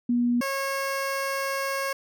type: tone pair in turn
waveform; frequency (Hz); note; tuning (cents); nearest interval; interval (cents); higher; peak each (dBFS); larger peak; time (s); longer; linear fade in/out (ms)
sine / 15% pulse; 241.2 / 545.4; B3 / C#5; -41 / -28; octave + major second; 1413; second; -20; neither; 0.09-0.41 / 0.41-1.93; second; 5
effects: none